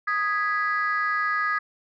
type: chord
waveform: sine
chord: G# minor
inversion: second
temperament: equal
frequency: 1244.5 / 1661.2 / 1975.5 Hz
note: D#6 / G#6 / B6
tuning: 0 / 0 / 0 cents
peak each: -24 / -25 / -29 dBFS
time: 0.07-1.59 s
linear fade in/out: 10 ms
effects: tanh soft clip ceiling -16 dBFS